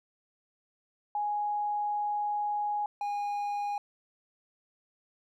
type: tone pair in turn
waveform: sine / triangle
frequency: 830.6 / 819.2 Hz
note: G#5 / G#5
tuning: 0 / -24 cents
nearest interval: unison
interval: 24 cents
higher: first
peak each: -28 dBFS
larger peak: neither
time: 1.15-2.86 / 3.01-3.78 s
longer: first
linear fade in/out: 2 ms
effects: none